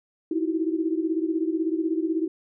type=tone cluster; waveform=sine; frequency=318.3 / 334.4 / 376.3 Hz; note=D#4 / E4 / F#4; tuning=+39 / +25 / +29 cents; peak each=-25 / -27 / -32 dBFS; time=0.31-2.28 s; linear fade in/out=5 ms; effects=none